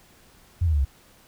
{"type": "tone with pitch steps", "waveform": "sine", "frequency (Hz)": [87.31, 80.06, 73.42, 67.33], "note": ["F2", "D#2", "D2", "C#2"], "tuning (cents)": [0, 50, 0, -50], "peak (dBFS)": -18, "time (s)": [0.61, 0.85], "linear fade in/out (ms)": 10, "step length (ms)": 60, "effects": ["pink hiss -55 dBFS RMS until 1.27 s"]}